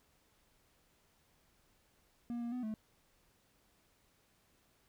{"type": "tone with pitch steps", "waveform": "triangle", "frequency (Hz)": [237.9, 236.2, 249.6, 217.1], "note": ["A#3", "A#3", "B3", "A3"], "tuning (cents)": [35, 23, 19, -23], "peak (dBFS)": -35, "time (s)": [2.3, 2.74], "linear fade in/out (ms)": 0, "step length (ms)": 110, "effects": ["pink hiss -72 dBFS RMS until 4.88 s"]}